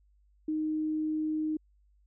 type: tone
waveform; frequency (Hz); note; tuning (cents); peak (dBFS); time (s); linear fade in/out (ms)
sine; 310.1; D#4; -6; -28; 0.48-1.57; 5
effects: added 50 Hz sine -62 dBFS peak until 2.06 s